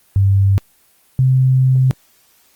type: tone pair in turn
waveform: sine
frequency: 98 / 130.25 Hz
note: G2 / C3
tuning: 0 / -7 cents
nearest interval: perfect fourth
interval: 493 cents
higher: second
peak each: -9 dBFS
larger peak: neither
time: 0.16-0.58 / 1.19-1.91 s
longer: second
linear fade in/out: 0 ms
effects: white hiss -54 dBFS RMS until 2.55 s + Opus 24 kbps